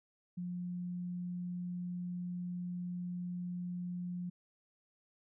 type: tone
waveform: sine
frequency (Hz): 177.7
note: F3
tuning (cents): +30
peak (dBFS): -37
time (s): 0.37-4.3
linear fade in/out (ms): 10
effects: none